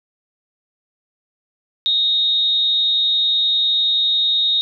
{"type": "tone with amplitude modulation", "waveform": "sine", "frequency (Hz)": 3729, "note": "A#7", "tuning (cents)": 0, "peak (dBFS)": -12, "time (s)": [1.86, 4.61], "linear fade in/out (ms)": 0, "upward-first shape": "sine", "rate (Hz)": 288, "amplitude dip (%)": 45, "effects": []}